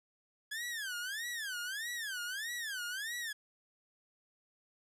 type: tone with vibrato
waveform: sawtooth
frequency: 1661.2 Hz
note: G#6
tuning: in tune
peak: -34 dBFS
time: 0.51-3.33 s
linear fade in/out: 10 ms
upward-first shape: sine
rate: 1.6 Hz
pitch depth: 270 cents each way
effects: resampled to 32000 Hz